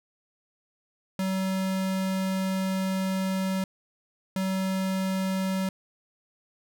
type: tone pair in turn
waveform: square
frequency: 189.9 / 189.9 Hz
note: F#3 / F#3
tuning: +45 / +45 cents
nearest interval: unison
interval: 0 cents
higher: neither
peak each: -26 dBFS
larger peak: neither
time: 1.19-3.64 / 4.36-5.69 s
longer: first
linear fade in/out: 2 ms
effects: none